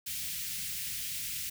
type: band-stop noise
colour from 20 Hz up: white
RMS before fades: -37 dBFS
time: 0.06-1.5 s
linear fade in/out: 10 ms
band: 190 to 2000 Hz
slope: 24 dB/octave
effects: none